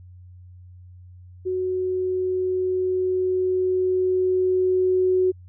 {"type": "tone with level ramp", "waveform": "sine", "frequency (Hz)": 370, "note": "F#4", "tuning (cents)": 0, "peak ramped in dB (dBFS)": [-22, -16], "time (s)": [1.45, 5.32], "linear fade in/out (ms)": 20, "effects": ["added 90 Hz sine -42 dBFS peak until 5.48 s"]}